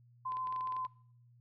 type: tone with vibrato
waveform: sine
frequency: 1026 Hz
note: C6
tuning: 34 cents flat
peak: -35 dBFS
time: 0.25-0.87 s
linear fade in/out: 10 ms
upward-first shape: sine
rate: 7.9 Hz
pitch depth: 12 cents each way
type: clicks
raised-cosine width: 0.3 ms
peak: -36 dBFS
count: 10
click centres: 0.321 / 0.37 / 0.472 / 0.525 / 0.562 / 0.609 / 0.673 / 0.723 / 0.766 / 0.85 s
effects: noise-tail reverb RT60 0.6 s tail -22 dB re dry + added 120 Hz sine -60 dBFS peak until 1.4 s